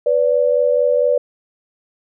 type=tone pair together; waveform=sine; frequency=495.6 / 580 Hz; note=B4 / D5; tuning=+6 / -22 cents; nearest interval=minor third; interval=272 cents; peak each=-15 dBFS; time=0.06-1.18 s; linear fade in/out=5 ms; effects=none